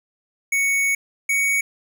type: tone pair in turn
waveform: square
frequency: 2223 / 2237 Hz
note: C#7 / C#7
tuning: +4 / +15 cents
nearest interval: unison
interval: 11 cents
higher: second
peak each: -18 dBFS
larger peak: neither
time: 0.52-0.95 / 1.29-1.61 s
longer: first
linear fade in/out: 5 ms
effects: none